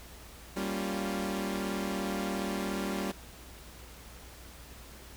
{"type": "chord", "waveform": "sawtooth", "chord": "G half-diminished seventh", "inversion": "none", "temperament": "equal", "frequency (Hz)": [196, 233.1, 277.2, 349.2], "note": ["G3", "Bb3", "Db4", "F4"], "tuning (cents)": [0, 0, 0, 0], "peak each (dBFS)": [-30, -36, -35, -35], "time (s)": [0.56, 3.12], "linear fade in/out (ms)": 10, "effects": ["added 60 Hz sine -51 dBFS peak until 5.16 s", "pink hiss -51 dBFS RMS until 5.16 s"]}